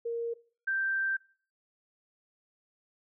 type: tone pair in turn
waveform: sine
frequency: 466.2 / 1568.1 Hz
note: A#4 / G6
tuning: 0 / 0 cents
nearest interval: octave + major sixth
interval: 2100 cents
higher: second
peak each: -30 / -27 dBFS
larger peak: second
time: 0.05-0.34 / 0.67-1.17 s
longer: second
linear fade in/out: 10 ms
effects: noise-tail reverb RT60 0.4 s tail -19 dB re dry